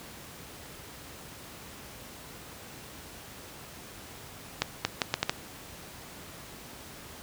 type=accelerating click train; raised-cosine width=0.2 ms; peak=-7 dBFS; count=6; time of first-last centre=4.62-5.295 s; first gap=230 ms; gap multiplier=0.73; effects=pink hiss -46 dBFS RMS until 7.22 s + high-pass 60 Hz 12 dB/octave